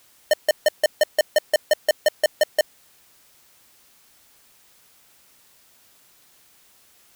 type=tone bursts; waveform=square; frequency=608 Hz; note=D#5; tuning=40 cents flat; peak=-13 dBFS; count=14; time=0.31-2.61 s; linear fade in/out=2 ms; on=25 ms; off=150 ms; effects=white hiss -56 dBFS RMS until 7.15 s